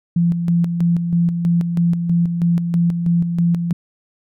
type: tone with tremolo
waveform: sine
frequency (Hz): 171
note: F3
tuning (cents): -36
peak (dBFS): -12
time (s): 0.16-3.73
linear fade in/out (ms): 5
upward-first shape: square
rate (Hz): 3.1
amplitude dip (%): 50
effects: none